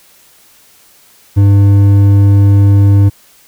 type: tone with hard clipping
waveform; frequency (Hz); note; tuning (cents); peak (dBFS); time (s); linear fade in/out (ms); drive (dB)
triangle; 100; G2; +35; -5; 1.36-3.1; 20; 10
effects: white hiss -45 dBFS RMS until 3.47 s